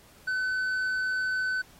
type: tone with tanh clipping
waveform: sine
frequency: 1513 Hz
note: F#6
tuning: 38 cents sharp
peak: -27 dBFS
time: 0.27-1.62 s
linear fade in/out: 10 ms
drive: 5 dB
effects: pink hiss -56 dBFS RMS until 1.79 s + AAC 48 kbps